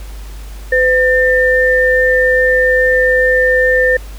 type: tone pair together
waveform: sine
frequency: 508 / 1798.8 Hz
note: B4 / A6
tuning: +49 / +38 cents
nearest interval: octave + minor seventh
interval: 2189 cents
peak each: -11 dBFS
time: 0.72-3.97 s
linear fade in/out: 5 ms
effects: added 50 Hz sine -26 dBFS peak until 4.18 s + pink hiss -39 dBFS RMS until 4.18 s